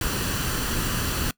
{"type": "noise with comb filter", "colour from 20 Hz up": "pink", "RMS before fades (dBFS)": -26, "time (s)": [0.01, 1.31], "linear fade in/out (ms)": 2, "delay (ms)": 0.68, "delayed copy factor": 0.5, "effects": ["noise-tail reverb RT60 0.1 s tail -22 dB re dry"]}